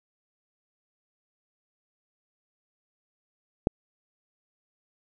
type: click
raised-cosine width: 2 ms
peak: -7 dBFS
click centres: 3.671 s
effects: none